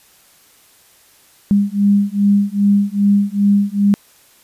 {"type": "beating tone pair", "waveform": "sine", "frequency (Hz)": [200.7, 203.2], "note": ["G3", "G#3"], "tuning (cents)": [41, -38], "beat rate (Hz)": 2.5, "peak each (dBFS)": -14, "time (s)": [1.51, 3.94], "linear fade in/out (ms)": 0, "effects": ["white hiss -50 dBFS RMS until 4.43 s", "resampled to 32000 Hz"]}